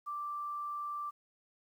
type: tone with quantisation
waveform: sine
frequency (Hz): 1174.7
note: D6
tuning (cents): 0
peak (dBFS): -36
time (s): 0.06-1.11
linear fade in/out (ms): 20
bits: 11
effects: none